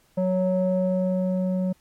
square tone with low-pass filter sweep, 185 Hz, F#3, in tune, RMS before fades -23 dBFS, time 0.17-1.73 s, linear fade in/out 10 ms, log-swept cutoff 630 to 420 Hz, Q 3.6, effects pink hiss -62 dBFS RMS until 1.8 s + MP3 64 kbps

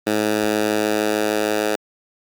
10% pulse tone with high-pass filter sweep, 106.5 Hz, G#2, 44 cents sharp, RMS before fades -20 dBFS, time 0.07-1.76 s, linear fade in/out 0 ms, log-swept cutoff 250 to 410 Hz, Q 1.1, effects Opus 32 kbps

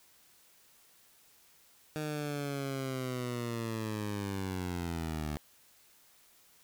15% pulse linear sweep, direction down, 154.1 to 73.5 Hz, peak -28 dBFS, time 1.96-5.37 s, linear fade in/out 0 ms, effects white hiss -63 dBFS RMS until 6.63 s

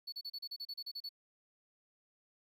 triangle tone bursts, 4435 Hz, C#8, in tune, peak -39 dBFS, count 12, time 0.07-1.092 s, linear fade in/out 10 ms, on 54 ms, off 34 ms, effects 12-bit

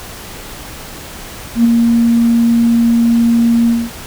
sine tone with ADSR envelope, 233.1 Hz, A#3, in tune, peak -3 dBFS, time 1.55-3.91 s, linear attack 97 ms, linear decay 10 ms, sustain -4 dB, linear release 220 ms, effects tanh soft clip ceiling 0 dBFS + pink hiss -30 dBFS RMS until 4.06 s

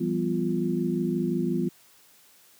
sine tone cluster, 169.2 / 194.9 / 248.1 / 347.2 Hz, E3 / G3 / B3 / F4, +45 / -10 / +8 / -10 cents, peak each -29 dBFS, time 0-1.69 s, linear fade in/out 10 ms, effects white hiss -57 dBFS RMS until 2.59 s + high-pass 100 Hz 12 dB/octave

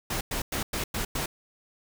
pink noise bursts, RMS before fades -30 dBFS, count 6, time 0.1-1.26 s, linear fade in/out 5 ms, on 110 ms, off 100 ms, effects none

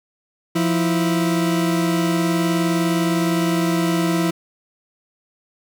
40% pulse tone pair together, 173.4 / 327.3 Hz, F3 / E4, -12 / -12 cents, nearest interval major seventh, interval 1100 cents, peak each -19 dBFS, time 0.55-4.31 s, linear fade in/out 10 ms, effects none

